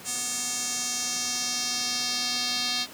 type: tone with band-pass filter sweep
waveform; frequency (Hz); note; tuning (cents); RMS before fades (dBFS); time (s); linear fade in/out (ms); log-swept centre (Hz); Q
square; 246.3; B3; -5; -29; 0.04-2.87; 50; 7700 to 4300; 2.8
effects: pink hiss -44 dBFS RMS until 2.93 s + high-pass 150 Hz 12 dB/octave